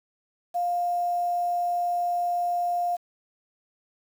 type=tone with quantisation; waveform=sine; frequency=703 Hz; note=F5; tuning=11 cents sharp; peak=-23 dBFS; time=0.54-2.97 s; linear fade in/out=20 ms; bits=8; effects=none